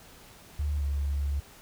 sine tone with pitch glide, 73.42 to 70.76 Hz, D2 to C#2, 0 to +36 cents, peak -26 dBFS, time 0.59-1.4 s, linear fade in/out 5 ms, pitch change -64 cents, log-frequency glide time 0.76-0.84 s, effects pink hiss -52 dBFS RMS until 1.61 s

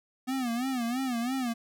square tone with vibrato, 248.5 Hz, B3, 11 cents sharp, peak -29 dBFS, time 0.27-1.54 s, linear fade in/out 20 ms, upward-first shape sine, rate 3 Hz, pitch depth 130 cents each way, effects none

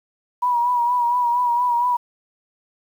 sine tone with vibrato, 968 Hz, B5, 35 cents flat, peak -16 dBFS, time 0.42-1.97 s, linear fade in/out 10 ms, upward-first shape sine, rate 4.3 Hz, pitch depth 43 cents each way, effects 8-bit

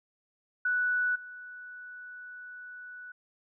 sine tone with level steps, 1480 Hz, F#6, in tune, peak -25 / -42 dBFS, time 0.65-3.12 s, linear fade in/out 5 ms, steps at 1.15 s, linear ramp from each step 10 ms, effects none

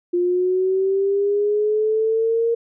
sine linear sweep, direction up, 350 to 465.9 Hz, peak -16 dBFS, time 0.13-2.55 s, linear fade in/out 10 ms, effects none

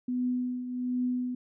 sine tone with tremolo, 249.3 Hz, B3, 16 cents sharp, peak -25 dBFS, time 0.08-1.35 s, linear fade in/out 5 ms, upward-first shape triangle, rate 1.3 Hz, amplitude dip 65%, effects none

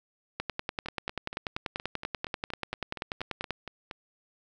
two click trains, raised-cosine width 0.3 ms, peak -22 / -15 dBFS, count 14 / 33, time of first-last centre 0.86-3.912 / 0.4-3.507 s, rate 4.26 / 10.3 Hz, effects none

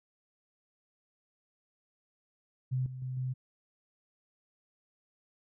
sine tone with level steps, 128.7 Hz, C3, 28 cents flat, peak -28 / -39 / -34 / -31 dBFS, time 2.71-3.34 s, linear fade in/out 20 ms, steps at 2.86 / 3.02 / 3.17 s, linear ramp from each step 2 ms, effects none

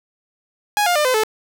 sawtooth tone with pitch steps, 830 / 706.1 / 600.6 / 510.9 / 434.6 Hz, G#5 / F5 / D5 / C5 / A4, -1 / +19 / +39 / -41 / -21 cents, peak -11 dBFS, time 0.77-1.235 s, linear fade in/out 0 ms, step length 93 ms, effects none

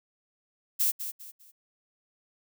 violet noise with echo, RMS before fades -25 dBFS, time 0.79-0.92 s, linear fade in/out 20 ms, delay 200 ms, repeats 3, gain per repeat -10 dB, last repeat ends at 1.52 s, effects none

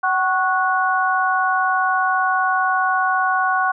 sine tone cluster, 754 / 1104 / 1469 Hz, F#5 / C#6 / F#6, +32 / -7 / -13 cents, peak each -20 dBFS, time 0.03-3.72 s, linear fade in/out 10 ms, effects none

